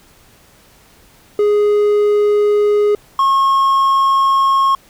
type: tone pair in turn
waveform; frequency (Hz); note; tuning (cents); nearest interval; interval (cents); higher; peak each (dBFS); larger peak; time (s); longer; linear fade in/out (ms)
triangle; 415.3 / 1085.3; G#4 / C#6; 0 / -37; octave + perfect fourth; 1663; second; -8; neither; 1.39-2.95 / 3.19-4.75; neither; 2
effects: pink hiss -48 dBFS RMS until 4.89 s